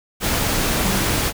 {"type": "tone in noise", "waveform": "sine", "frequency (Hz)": 191.7, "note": "G3", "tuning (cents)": -38, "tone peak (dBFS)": -24, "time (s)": [0.81, 1.02], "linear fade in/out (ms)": 50, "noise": "pink", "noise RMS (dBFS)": -20, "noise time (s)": [0.2, 1.33], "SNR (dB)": -7, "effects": []}